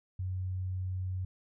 sine tone, 92.7 Hz, F#2, 4 cents sharp, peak -32 dBFS, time 0.19-1.25 s, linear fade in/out 5 ms, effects none

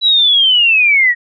sine linear sweep, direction down, 3951 to 1869 Hz, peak -7 dBFS, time 0.01-1.15 s, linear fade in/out 50 ms, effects none

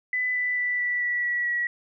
sine tone with pitch steps, 2000 / 1987.3 / 1974.7 / 1962.2 / 1949.8 / 1937.5 / 1925.2 Hz, B6 / B6 / B6 / B6 / B6 / B6 / B6, +21 / +10 / -1 / -12 / -23 / -34 / -45 cents, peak -23 dBFS, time 0.13-1.67 s, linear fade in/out 2 ms, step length 220 ms, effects none

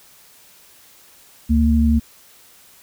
sine tone pair together, 72.1 / 228.7 Hz, D2 / A#3, -31 / -33 cents, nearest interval octave + minor sixth, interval 1998 cents, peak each -15 dBFS, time 1.49-2 s, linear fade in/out 20 ms, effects white hiss -49 dBFS RMS until 2.82 s

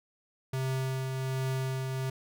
square tone with tremolo, 131.7 Hz, C3, 12 cents sharp, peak -29 dBFS, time 0.53-2.1 s, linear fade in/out 5 ms, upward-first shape triangle, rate 1.3 Hz, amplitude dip 35%, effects none

